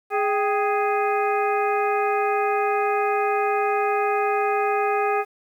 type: harmonic tone with a mistuned harmonic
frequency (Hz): 415.3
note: G#4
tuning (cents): 0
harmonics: 1 / 2 / 3 / 4 / 5 / 6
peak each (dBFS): -23 / -23 / -27 / -33 / -35 / -32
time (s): 0.1-5.25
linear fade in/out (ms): 50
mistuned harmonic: 2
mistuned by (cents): -92
effects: 9-bit